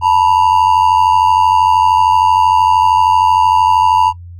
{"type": "ring-modulated tone", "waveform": "triangle", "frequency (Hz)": 932.3, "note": "A#5", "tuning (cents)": 0, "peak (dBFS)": -3, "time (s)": [0.01, 4.13], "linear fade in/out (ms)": 50, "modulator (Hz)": 46.5, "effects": ["noise-tail reverb RT60 0.1 s tail -20 dB re dry", "added 87 Hz sine -29 dBFS peak until 4.39 s"]}